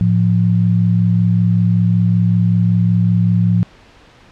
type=tone pair together; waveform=sine; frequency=110 / 175.29 Hz; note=A2 / F3; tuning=0 / +7 cents; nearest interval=minor sixth; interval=807 cents; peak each=-13 dBFS; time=0.01-3.63 s; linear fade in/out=0 ms; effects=pink hiss -45 dBFS RMS until 4.31 s + low-pass 4000 Hz 12 dB/octave